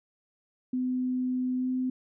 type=tone with pitch glide; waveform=sine; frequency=253.6 to 255.8 Hz; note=B3 to C4; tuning=+46 to -39 cents; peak=-26 dBFS; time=0.73-1.9 s; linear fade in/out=5 ms; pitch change=+15 cents; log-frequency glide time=1.57-1.68 s; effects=none